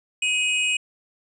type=tone pair together; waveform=square; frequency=2514 / 2900 Hz; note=D#7 / F#7; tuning=+17 / -35 cents; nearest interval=major second; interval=248 cents; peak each=-22 / -26 dBFS; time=0.22-0.77 s; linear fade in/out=5 ms; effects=resampled to 22050 Hz